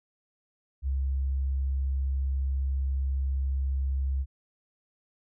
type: tone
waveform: sine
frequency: 67.3 Hz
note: C2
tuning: 49 cents sharp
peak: -25 dBFS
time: 0.82-4.26 s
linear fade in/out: 50 ms
effects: none